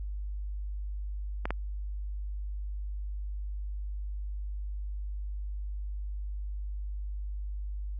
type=clicks; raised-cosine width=0.5 ms; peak=-16 dBFS; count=2; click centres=1.455 / 1.506 s; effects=added 50 Hz sine -33 dBFS peak until 7.99 s + Opus 48 kbps